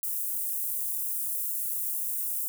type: high-pass noise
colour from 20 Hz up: white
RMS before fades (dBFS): -31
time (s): 0.03-2.48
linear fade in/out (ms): 0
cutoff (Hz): 9700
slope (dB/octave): 24
effects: none